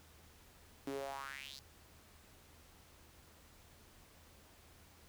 sawtooth tone with high-pass filter sweep, 137.1 Hz, C#3, 19 cents flat, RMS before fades -45 dBFS, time 0.87-1.59 s, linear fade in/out 2 ms, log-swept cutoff 290 to 4800 Hz, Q 4.4, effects added 79 Hz sine -66 dBFS peak until 5.08 s + pink hiss -63 dBFS RMS until 5.08 s

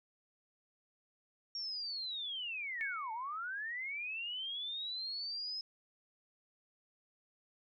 sine linear two-way sweep, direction down then up, 5588 to 860 to 5160 Hz, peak -38 dBFS, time 1.55-5.61 s, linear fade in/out 2 ms, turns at 3.12 s
sine tone with exponential decay, 2217 Hz, C#7, in tune, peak -34 dBFS, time 2.81-3.37 s, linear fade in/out 0 ms, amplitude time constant 120 ms
effects none

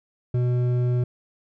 sine tone with hard clipping, 123.47 Hz, B2, in tune, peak -21 dBFS, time 0.34-1.04 s, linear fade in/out 5 ms, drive 8 dB, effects none

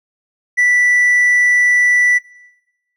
sine tone with hard clipping, 1968 Hz, B6, 7 cents flat, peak -10 dBFS, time 0.57-2.19 s, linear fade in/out 20 ms, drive 2 dB, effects noise-tail reverb RT60 1.0 s tail -22 dB re dry

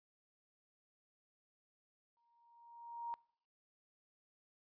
sine tone with exponential growth, 938 Hz, A#5, 11 cents sharp, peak -38 dBFS, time 2.17-3.14 s, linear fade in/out 0 ms, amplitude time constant 210 ms, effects noise-tail reverb RT60 0.6 s tail -24 dB re dry + resampled to 11025 Hz

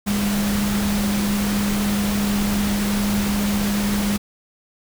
sine tone in noise, 204 Hz, G#3, 31 cents flat, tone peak -19 dBFS, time 0.06-4.18 s, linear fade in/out 20 ms, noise pink, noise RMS -26 dBFS, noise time 0.06-4.18 s, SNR +4 dB, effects none

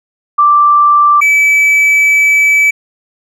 sine / triangle tone pair in turn, 1174.7 / 2300 Hz, D6 / D7, 0 / -37 cents, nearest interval octave, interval 1163 cents, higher second, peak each -4 dBFS, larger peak neither, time 0.38-1.21 / 1.21-2.71 s, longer second, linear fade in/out 10 ms, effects none

